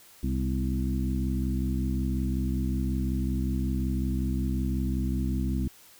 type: harmonic tone with a mistuned harmonic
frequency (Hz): 65.41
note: C2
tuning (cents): 0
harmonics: 1 / 2 / 3 / 4 / 5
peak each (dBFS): -28 / -33 / -32 / -33 / -38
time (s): 0.23-5.68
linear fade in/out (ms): 5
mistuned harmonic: 4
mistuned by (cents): -44
effects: white hiss -54 dBFS RMS until 5.99 s